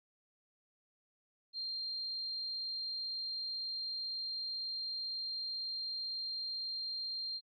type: tone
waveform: sine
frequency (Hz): 4186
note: C8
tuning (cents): 0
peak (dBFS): -37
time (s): 1.53-7.41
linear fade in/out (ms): 50
effects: AAC 48 kbps